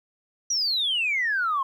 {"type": "exponential sweep", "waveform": "sine", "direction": "down", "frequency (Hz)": [5920, 1046.5], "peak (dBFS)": -21, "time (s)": [0.5, 1.63], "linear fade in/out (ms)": 5, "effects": ["tanh soft clip ceiling -17 dBFS", "10-bit"]}